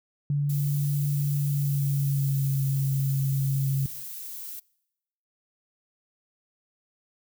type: tone with pitch glide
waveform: sine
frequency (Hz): 143.9 to 136.69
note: D3 to C#3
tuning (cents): -35 to -24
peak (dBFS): -22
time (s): 0.3-3.86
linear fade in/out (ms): 2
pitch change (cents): -89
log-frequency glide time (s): 1.32-2.59
type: noise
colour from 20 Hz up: violet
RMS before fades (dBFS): -38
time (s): 0.49-4.6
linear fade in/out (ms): 10
effects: noise-tail reverb RT60 0.9 s tail -25 dB re dry